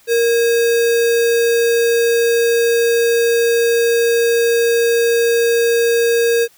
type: tone with sample-and-hold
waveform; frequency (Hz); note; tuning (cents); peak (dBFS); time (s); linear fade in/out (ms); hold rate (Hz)
sine; 466.7; A#4; +2; -11; 0.07-6.48; 50; 2100
effects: white hiss -51 dBFS RMS until 6.57 s